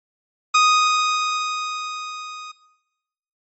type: tone with level ramp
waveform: sawtooth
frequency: 1244.5 Hz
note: D#6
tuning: in tune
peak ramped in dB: -8 to -30 dBFS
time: 0.54-2.52 s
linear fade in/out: 10 ms
effects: noise-tail reverb RT60 1.0 s tail -17 dB re dry + MP3 32 kbps